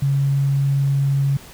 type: tone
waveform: sine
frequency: 138.59 Hz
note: C#3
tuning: in tune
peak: -15 dBFS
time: 0.02-1.37 s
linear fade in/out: 5 ms
effects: pink hiss -42 dBFS RMS until 1.53 s